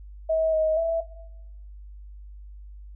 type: tone with pitch steps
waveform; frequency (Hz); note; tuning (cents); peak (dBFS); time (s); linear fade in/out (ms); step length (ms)
sine; 641 / 630 / 660; E5 / D#5 / E5; -49 / +21 / +2; -20; 0.29-1.01; 10; 240
effects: noise-tail reverb RT60 0.8 s tail -17 dB re dry + added 50 Hz sine -40 dBFS peak until 2.95 s